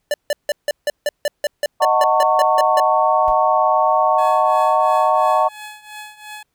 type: tone bursts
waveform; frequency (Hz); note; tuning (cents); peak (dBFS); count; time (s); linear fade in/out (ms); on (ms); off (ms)
square; 587.3; D5; 0; -16; 15; 0.11-2.8; 2; 30; 160
type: chord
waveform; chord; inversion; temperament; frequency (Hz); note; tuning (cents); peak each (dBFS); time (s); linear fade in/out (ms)
sine; D# half-diminished seventh; none; equal with one note detuned; 622.3 / 740 / 900.6 / 1108.7; D#5 / F#5 / A5 / C#6; 0 / 0 / +40 / 0; -18; 1.8-5.49; 20
type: noise with exponential decay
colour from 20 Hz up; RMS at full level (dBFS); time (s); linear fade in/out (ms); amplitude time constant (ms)
brown; -26; 3.28-3.4; 0; 24
type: tone with tremolo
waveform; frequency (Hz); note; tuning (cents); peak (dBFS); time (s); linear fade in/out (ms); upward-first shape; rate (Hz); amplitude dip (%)
15% pulse; 848; G#5; +36; -24; 4.18-6.43; 5; triangle; 2.9; 85
effects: pink hiss -71 dBFS RMS until 6.54 s